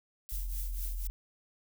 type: noise with tremolo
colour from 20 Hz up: violet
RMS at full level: -40 dBFS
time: 0.29-1.07 s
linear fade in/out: 0 ms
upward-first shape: triangle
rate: 4.1 Hz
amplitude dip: 80%
type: tone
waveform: sine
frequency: 42.68 Hz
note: F1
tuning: 39 cents flat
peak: -33 dBFS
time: 0.32-1.1 s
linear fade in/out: 0 ms
effects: none